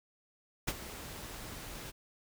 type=noise with ADSR envelope; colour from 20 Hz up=pink; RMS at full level=-32 dBFS; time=0.67-1.92 s; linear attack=13 ms; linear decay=43 ms; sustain=-13 dB; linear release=24 ms; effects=none